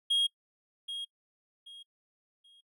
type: tone with echo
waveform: triangle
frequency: 3266 Hz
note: G#7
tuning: 30 cents flat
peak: -23 dBFS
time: 0.1-0.27 s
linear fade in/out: 10 ms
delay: 780 ms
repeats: 3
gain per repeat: -11 dB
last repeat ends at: 2.61 s
effects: noise-tail reverb RT60 0.1 s tail -26 dB re dry